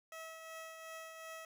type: tone with tremolo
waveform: 15% pulse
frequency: 646 Hz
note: E5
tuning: 35 cents flat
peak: -39 dBFS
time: 0.12-1.45 s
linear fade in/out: 2 ms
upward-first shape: triangle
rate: 2.7 Hz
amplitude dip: 45%
effects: none